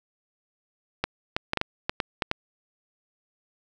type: clicks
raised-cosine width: 0.3 ms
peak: -8 dBFS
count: 9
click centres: 1.04 / 1.365 / 1.534 / 1.573 / 1.614 / 1.895 / 2.002 / 2.222 / 2.314 s
effects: none